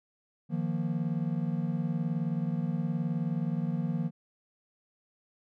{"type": "chord", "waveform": "triangle", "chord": "Eb suspended second", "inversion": "none", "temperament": "equal", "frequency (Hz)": [155.56, 174.61, 233.1], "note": ["Eb3", "F3", "Bb3"], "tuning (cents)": [0, 0, 0], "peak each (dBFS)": [-30, -30, -33], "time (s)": [0.49, 4.11], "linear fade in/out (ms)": 50, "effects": []}